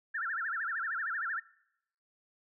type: tone with vibrato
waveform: sine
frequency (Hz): 1556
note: G6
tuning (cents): -13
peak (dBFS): -32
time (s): 0.14-1.4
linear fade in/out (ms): 10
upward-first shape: sine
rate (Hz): 13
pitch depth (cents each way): 270
effects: noise-tail reverb RT60 0.8 s tail -22 dB re dry